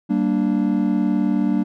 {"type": "chord", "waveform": "triangle", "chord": "G minor", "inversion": "none", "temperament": "equal with one note detuned", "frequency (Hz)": [193.97, 233.1, 293.7], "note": ["G3", "Bb3", "D4"], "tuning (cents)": [-18, 0, 0], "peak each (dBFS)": -19, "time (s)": [0.09, 1.64], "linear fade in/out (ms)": 20, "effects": []}